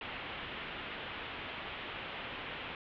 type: low-pass noise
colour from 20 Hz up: white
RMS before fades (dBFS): -43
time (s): 0.01-2.75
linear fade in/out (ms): 2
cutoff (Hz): 3300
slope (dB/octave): 48
effects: none